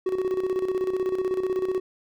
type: tone with tremolo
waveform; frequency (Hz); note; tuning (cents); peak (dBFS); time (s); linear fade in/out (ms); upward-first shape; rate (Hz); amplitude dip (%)
triangle; 373.2; F#4; +15; -19; 0.06-1.8; 5; square; 16; 60
effects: none